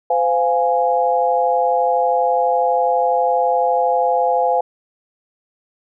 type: chord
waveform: sine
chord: F minor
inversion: second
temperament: equal with one note detuned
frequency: 512.2 / 698.5 / 830.6 Hz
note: C5 / F5 / Ab5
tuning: -37 / 0 / 0 cents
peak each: -18 dBFS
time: 0.1-4.61 s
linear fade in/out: 5 ms
effects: none